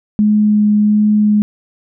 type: tone with vibrato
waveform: sine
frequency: 210.2 Hz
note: G#3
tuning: 21 cents sharp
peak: -8 dBFS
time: 0.19-1.42 s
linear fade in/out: 0 ms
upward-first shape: sine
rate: 1.4 Hz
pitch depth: 8 cents each way
effects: none